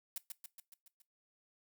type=noise with echo; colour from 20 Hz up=blue; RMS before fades=-40 dBFS; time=0.16-0.18 s; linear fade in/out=2 ms; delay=140 ms; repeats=6; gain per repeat=-4 dB; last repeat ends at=1.02 s; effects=noise-tail reverb RT60 0.2 s tail -20 dB re dry